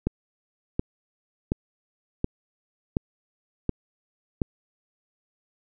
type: click train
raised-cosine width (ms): 3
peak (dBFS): -10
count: 7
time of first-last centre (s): 0.07-4.418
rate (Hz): 1.38
effects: none